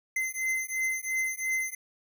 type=beating tone pair; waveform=square; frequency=2063 / 2065.9 Hz; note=C7 / C7; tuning=-25 / -23 cents; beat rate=2.9 Hz; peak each=-32 / -32 dBFS; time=0.16-1.75 s; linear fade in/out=5 ms; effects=none